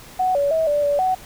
sine tone with pitch steps, 742 / 568 / 644 / 585 / 576 / 747 Hz, F#5 / C#5 / E5 / D5 / D5 / F#5, +5 / +42 / -41 / -7 / -34 / +16 cents, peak -16 dBFS, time 0.19-1.15 s, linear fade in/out 10 ms, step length 160 ms, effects pink hiss -42 dBFS RMS until 1.25 s

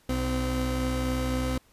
30% pulse tone pair together, 63.35 / 257.4 Hz, B1 / C4, +45 / -28 cents, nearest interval 2 octaves, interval 2427 cents, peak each -26 dBFS, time 0.09-1.58 s, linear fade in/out 5 ms, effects pink hiss -62 dBFS RMS until 1.72 s + resampled to 32000 Hz

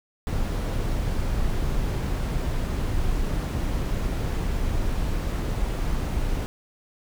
brown noise, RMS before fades -25 dBFS, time 0.27-6.46 s, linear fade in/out 0 ms, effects none

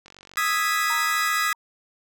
click train, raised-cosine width 0.2 ms, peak -28 dBFS, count 26, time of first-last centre 0.06-0.592 s, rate 47 Hz
40% pulse chord, E major seventh, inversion third, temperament equal, 1244.5 / 1318.5 / 1661.2 / 1975.5 Hz, D#6 / E6 / G#6 / B6, 0 / 0 / 0 / 0 cents, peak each -24 / -30 / -27 / -25 dBFS, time 0.37-1.53 s, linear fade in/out 2 ms
sine tone with exponential decay, 932.3 Hz, A#5, in tune, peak -29 dBFS, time 0.9-1.55 s, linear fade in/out 1 ms, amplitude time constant 140 ms
effects none

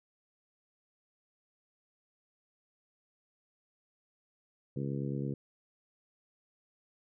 harmonic tone, 69.3 Hz, C#2, in tune, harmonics 2 / 3 / 4 / 5 / 6 / 7, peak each -35 / -39 / -41 / -43 / -45 / -46 dBFS, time 4.76-5.34 s, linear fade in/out 5 ms, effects none

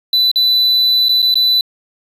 triangle tone with dropouts, 3989 Hz, B7, 17 cents sharp, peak -8 dBFS, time 0.13-1.61 s, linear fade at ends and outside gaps 2 ms, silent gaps 0.315-0.358 / 1.085-1.092 / 1.22-1.226 / 1.342-1.355 s, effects resampled to 32000 Hz + 8-bit

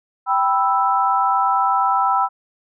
sine chord, E minor, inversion first, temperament equal, 784 / 987.8 / 1318.5 Hz, G5 / B5 / E6, 0 / 0 / 0 cents, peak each -19 dBFS, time 0.26-2.29 s, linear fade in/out 50 ms, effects none

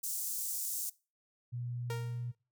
pink high-pass noise, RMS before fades -37 dBFS, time 0.03-0.9 s, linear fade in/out 10 ms, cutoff 6900 Hz, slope 24 dB/octave
sine tone, 121.3 Hz, B2, 31 cents flat, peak -36 dBFS, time 1.52-2.32 s, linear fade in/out 20 ms
sawtooth tone with exponential decay, 465.3 Hz, A#4, 3 cents flat, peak -32 dBFS, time 1.9-2.35 s, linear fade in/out 2 ms, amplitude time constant 96 ms
effects noise-tail reverb RT60 0.3 s tail -21 dB re dry

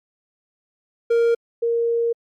triangle / sine tone pair in turn, 466.2 / 466.2 Hz, A#4 / A#4, 0 / 0 cents, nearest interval unison, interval 0 cents, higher neither, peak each -12 / -17 dBFS, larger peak first, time 1.1-1.35 / 1.62-2.13 s, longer second, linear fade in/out 10 ms, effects MP3 96 kbps

